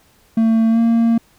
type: tone with pitch glide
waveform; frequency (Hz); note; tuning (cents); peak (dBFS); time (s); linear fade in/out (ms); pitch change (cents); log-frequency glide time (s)
triangle; 224.8 to 230.2; A3 to A#3; +37 to -22; -9; 0.37-1.18; 5; +41; 0.7-0.79
effects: pink hiss -54 dBFS RMS until 1.38 s